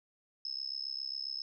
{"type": "tone with amplitude modulation", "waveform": "sine", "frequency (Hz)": 5200, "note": "E8", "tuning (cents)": -24, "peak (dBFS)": -32, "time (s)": [0.45, 1.42], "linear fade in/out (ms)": 2, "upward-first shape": "sine", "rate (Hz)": 67.4, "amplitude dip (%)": 100, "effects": []}